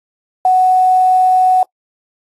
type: tone with quantisation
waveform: sine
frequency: 742 Hz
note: F#5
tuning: 5 cents sharp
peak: -7 dBFS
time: 0.45-1.63 s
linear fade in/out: 2 ms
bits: 6
effects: noise-tail reverb RT60 0.1 s tail -26 dB re dry + AAC 32 kbps